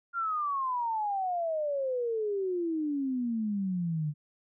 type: exponential sweep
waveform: sine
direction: down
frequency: 1407 to 145.4 Hz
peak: -28 dBFS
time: 0.13-4.14 s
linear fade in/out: 50 ms
effects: none